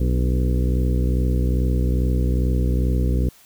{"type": "harmonic tone with a mistuned harmonic", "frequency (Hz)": 62.4, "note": "B1", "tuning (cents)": 19, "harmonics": [1, 2, 3, 4, 5, 6, 7, 8], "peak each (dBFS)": [-18, -24, -28, -30, -32, -34, -35, -36], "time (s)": [0, 3.29], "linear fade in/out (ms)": 5, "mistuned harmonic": 5, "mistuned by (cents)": -53, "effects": ["white hiss -51 dBFS RMS until 3.45 s"]}